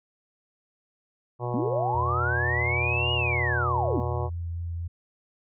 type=harmonic tone; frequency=121.7 Hz; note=B2; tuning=25 cents flat; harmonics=1 / 3 / 4 / 5 / 6 / 7 / 8 / 9; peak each=-30 / -35 / -36 / -37 / -38 / -38 / -39 / -40 dBFS; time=1.39-4.3 s; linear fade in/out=50 ms
type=linear two-way sweep; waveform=sine; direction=up then down; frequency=210.6 to 2900 to 210.6 Hz; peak=-25 dBFS; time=1.54-4 s; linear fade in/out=0 ms; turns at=3.13 s
type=tone with vibrato; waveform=sine; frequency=85 Hz; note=F2; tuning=46 cents flat; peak=-29 dBFS; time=1.94-4.88 s; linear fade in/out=10 ms; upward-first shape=triangle; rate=4.2 Hz; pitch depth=15 cents each way
effects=none